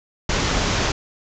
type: low-pass noise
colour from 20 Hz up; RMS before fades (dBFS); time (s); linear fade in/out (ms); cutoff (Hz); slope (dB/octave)
pink; -21; 0.29-0.92; 5; 7100; 96
effects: none